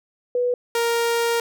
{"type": "tone pair in turn", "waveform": ["sine", "sawtooth"], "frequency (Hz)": [491.2, 467], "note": ["B4", "A#4"], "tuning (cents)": [-9, 3], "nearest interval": "minor second", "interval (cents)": 88, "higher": "first", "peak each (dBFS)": [-18, -15], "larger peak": "second", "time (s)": [[0.35, 0.54], [0.75, 1.4]], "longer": "second", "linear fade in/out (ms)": 2, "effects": []}